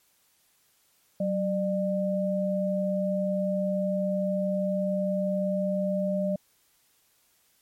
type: tone pair together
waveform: sine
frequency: 189.1 / 600.4 Hz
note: F#3 / D5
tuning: +38 / +38 cents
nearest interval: octave + minor sixth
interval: 2000 cents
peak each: -27 dBFS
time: 1.2-6.36 s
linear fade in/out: 5 ms
effects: white hiss -66 dBFS RMS until 7.61 s + MP3 64 kbps